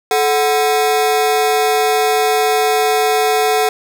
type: ring-modulated tone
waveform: 40% pulse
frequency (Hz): 587.3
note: D5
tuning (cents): 0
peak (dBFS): -8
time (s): 0.11-3.69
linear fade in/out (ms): 2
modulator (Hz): 154
effects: none